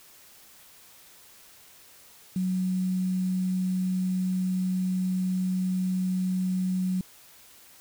sine tone with quantisation, 185 Hz, F#3, in tune, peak -24 dBFS, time 2.36-7.01 s, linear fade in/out 2 ms, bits 8, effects white hiss -53 dBFS RMS until 7.8 s

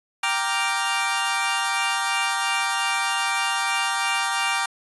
20% pulse chord, G minor seventh, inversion none, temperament equal, 784 / 932.3 / 1174.7 / 1396.9 Hz, G5 / Bb5 / D6 / F6, 0 / 0 / 0 / 0 cents, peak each -22 / -22 / -22 / -24 dBFS, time 0.23-4.66 s, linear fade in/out 5 ms, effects resampled to 24000 Hz

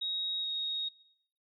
sine tone with pitch glide, 3780 to 3754 Hz, A#7 to A#7, +23 to +11 cents, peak -32 dBFS, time 0.01-0.89 s, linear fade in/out 10 ms, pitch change -12 cents, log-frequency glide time 0.41-0.46 s, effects noise-tail reverb RT60 0.8 s tail -21 dB re dry

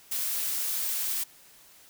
blue noise, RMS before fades -30 dBFS, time 0.11-1.24 s, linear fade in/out 10 ms, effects white hiss -55 dBFS RMS until 1.89 s

